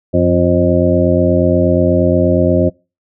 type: harmonic tone with a mistuned harmonic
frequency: 88.4 Hz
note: F2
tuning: 22 cents sharp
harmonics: 1 / 2 / 3 / 4 / 6 / 7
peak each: -16 / -16 / -16 / -16 / -16 / -16 dBFS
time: 0.13-2.7 s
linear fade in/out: 20 ms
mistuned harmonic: 1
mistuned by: +58 cents
effects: noise-tail reverb RT60 0.3 s tail -26 dB re dry